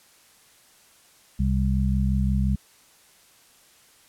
harmonic tone, 65.7 Hz, C2, 8 cents sharp, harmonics 1 / 2 / 3, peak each -22 / -26 / -25 dBFS, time 1.39-2.56 s, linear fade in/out 10 ms, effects white hiss -56 dBFS RMS until 4.08 s + low-pass 12000 Hz 12 dB/octave

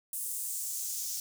white noise with high-pass filter sweep, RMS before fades -36 dBFS, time 0.13-1.2 s, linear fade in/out 2 ms, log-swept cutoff 9400 to 5700 Hz, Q 2, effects none

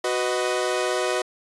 sawtooth chord, B major, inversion second, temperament equal with one note detuned, 370 / 498.5 / 622.3 Hz, F#4 / B4 / D#5, 0 / +16 / 0 cents, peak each -22 / -23 / -23 dBFS, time 0.04-1.22 s, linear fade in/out 5 ms, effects resampled to 24000 Hz

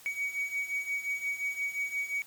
triangle beating tone pair, 2253 / 2258.7 Hz, C#7 / C#7, +28 / +32 cents, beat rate 5.7 Hz, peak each -35 / -31 dBFS, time 0.06-2.22 s, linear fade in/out 0 ms, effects white hiss -54 dBFS RMS until 2.26 s

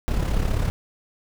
brown noise with amplitude modulation, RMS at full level -20 dBFS, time 0.08-0.7 s, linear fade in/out 0 ms, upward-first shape sine, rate 35.2 Hz, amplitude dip 55%, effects none

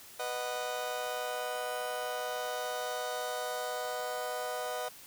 30% pulse chord, B major, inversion none, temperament just, 493.9 / 617.4 / 740.8 Hz, B4 / D#5 / F#5, 0 / -14 / +2 cents, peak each -36 / -36 / -36 dBFS, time 0.19-4.89 s, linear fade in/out 10 ms, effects white hiss -52 dBFS RMS until 5.06 s

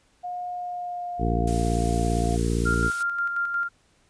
sine tone with pitch glide, 716 to 699.6 Hz, F5 to F5, +43 to +3 cents, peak -29 dBFS, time 0.23-2.37 s, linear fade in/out 20 ms, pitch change -40 cents, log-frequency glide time 0.5-1.57 s
harmonic tone, 57.6 Hz, A#1, 20 cents flat, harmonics 1 / 2 / 3 / 4 / 5 / 6 / 7 / 8, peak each -25 / -28 / -30 / -31 / -32 / -33 / -33 / -34 dBFS, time 1.18-2.91 s, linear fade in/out 50 ms
blue noise, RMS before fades -35 dBFS, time 1.47-3.03 s, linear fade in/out 5 ms
sine tone with tremolo, 1394 Hz, F6, 4 cents flat, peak -22 dBFS, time 2.65-3.69 s, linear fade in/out 20 ms, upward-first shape square, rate 5.6 Hz, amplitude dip 40%
effects pink hiss -63 dBFS RMS until 4.09 s + resampled to 22050 Hz

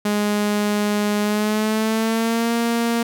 sawtooth tone with pitch glide, 207.7 to 233.1 Hz, G#3 to A#3, 0 to 0 cents, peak -14 dBFS, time 0.05-3.03 s, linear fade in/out 5 ms, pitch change +200 cents, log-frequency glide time 1.21-2.53 s, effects none

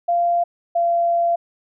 sine tone pair in turn, 692 / 685.2 Hz, F5 / F5, -16 / -33 cents, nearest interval unison, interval 17 cents, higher first, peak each -15 dBFS, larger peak neither, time 0.08-0.44 / 0.75-1.36 s, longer second, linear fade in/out 10 ms, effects none

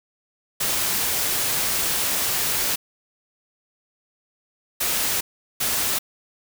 white noise bursts at uneven times, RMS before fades -23 dBFS, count 3, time 0.6-2.76 / 4.8-5.21 / 5.6-5.99 s, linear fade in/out 10 ms, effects none

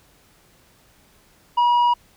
triangle tone with tanh clipping, 963 Hz, B5, 44 cents flat, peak -15 dBFS, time 1.57-1.94 s, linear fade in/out 10 ms, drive 9 dB, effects pink hiss -56 dBFS RMS until 2.16 s

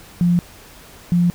sine tone pair in turn, 174.61 / 174.61 Hz, F3 / F3, 0 / 0 cents, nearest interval unison, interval 0 cents, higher neither, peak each -12 dBFS, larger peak neither, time 0.21-0.39 / 1.12-1.3 s, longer neither, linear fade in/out 0 ms, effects pink hiss -43 dBFS RMS until 1.34 s

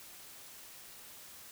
silence, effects white hiss -52 dBFS RMS until 1.51 s

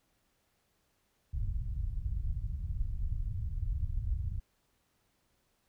pink low-pass noise, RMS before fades -34 dBFS, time 1.33-4.4 s, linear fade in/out 10 ms, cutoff 100 Hz, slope 24 dB/octave, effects pink hiss -75 dBFS RMS until 5.68 s

